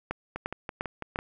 two click trains, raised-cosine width 0.5 ms, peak -19 / -15 dBFS, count 6 / 4, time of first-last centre 0.36-1.189 / 0.11-1.159 s, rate 6.03 / 2.86 Hz, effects none

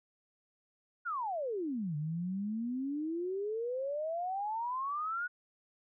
sine exponential two-way sweep, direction down then up, 1480 to 146.1 to 1480 Hz, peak -33 dBFS, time 1.05-5.28 s, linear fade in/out 20 ms, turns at 1.96 s, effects none

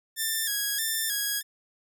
5% pulse tone with vibrato, 1718 Hz, A6, 42 cents flat, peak -16 dBFS, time 0.16-1.43 s, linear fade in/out 50 ms, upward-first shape square, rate 1.6 Hz, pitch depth 66 cents each way, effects none

